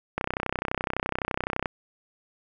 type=click train; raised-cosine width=0.5 ms; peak=-11 dBFS; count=48; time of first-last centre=0.18-1.658 s; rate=31.8 Hz; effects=none